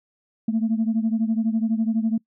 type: beating tone pair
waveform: sine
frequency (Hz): 220 / 232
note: A3 / A#3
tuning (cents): 0 / -8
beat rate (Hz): 12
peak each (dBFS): -20 / -23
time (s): 0.48-2.18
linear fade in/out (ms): 5
effects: noise-tail reverb RT60 0.1 s tail -25 dB re dry + tanh soft clip ceiling -14 dBFS